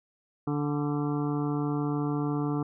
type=harmonic tone with a mistuned harmonic; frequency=146.1 Hz; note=D3; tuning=9 cents flat; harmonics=1 / 2 / 3 / 5 / 6 / 7 / 8 / 9; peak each=-30 / -29 / -36 / -41 / -43 / -45 / -41 / -47 dBFS; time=0.47-2.63 s; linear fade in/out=5 ms; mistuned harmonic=9; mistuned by=+45 cents; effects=none